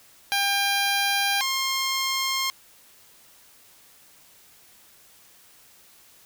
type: tone pair in turn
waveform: 10% pulse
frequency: 799 / 1066.5 Hz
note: G5 / C6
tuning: +33 / +33 cents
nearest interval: perfect fourth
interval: 500 cents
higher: second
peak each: -13 / -15 dBFS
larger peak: first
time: 0.32-1.41 / 1.41-2.5 s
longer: neither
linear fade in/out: 0 ms
effects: white hiss -54 dBFS RMS until 6.25 s